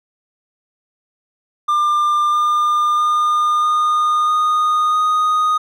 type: tone with pitch steps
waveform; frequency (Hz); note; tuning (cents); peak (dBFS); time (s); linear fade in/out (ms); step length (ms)
triangle; 1196 / 1205 / 1214.1 / 1223.2 / 1232.5 / 1241.8; D6 / D6 / D#6 / D#6 / D#6 / D#6; +31 / +44 / -43 / -30 / -17 / -4; -11; 1.68-5.58; 10; 650
effects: none